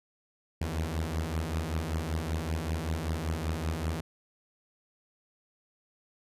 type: beating tone pair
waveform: sawtooth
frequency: 77.5 / 82.7 Hz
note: D#2 / E2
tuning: -6 / +6 cents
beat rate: 5.2 Hz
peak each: -29 dBFS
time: 0.61-4.01 s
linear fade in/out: 5 ms
effects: resampled to 32000 Hz